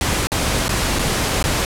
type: noise with dropouts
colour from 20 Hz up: pink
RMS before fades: -19 dBFS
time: 0.01-1.65 s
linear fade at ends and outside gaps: 1 ms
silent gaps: 0.271-0.318 / 0.682-0.692 / 0.988-0.992 / 1.427-1.44 s
effects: low-pass 11000 Hz 12 dB/octave